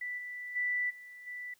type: tone with level steps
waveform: sine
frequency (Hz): 1975.5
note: B6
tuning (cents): 0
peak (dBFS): -35 / -39 / -29 / -47 / -39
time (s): 0.01-1.54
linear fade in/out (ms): 5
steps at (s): 0.17 / 0.55 / 0.89 / 1.26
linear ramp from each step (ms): 20
effects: white hiss -69 dBFS RMS until 1.59 s